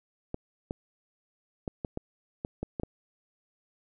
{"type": "clicks", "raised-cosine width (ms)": 2, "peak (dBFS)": -19, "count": 9, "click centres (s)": [0.344, 0.709, 1.678, 1.848, 1.974, 2.449, 2.63, 2.798, 2.834], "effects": []}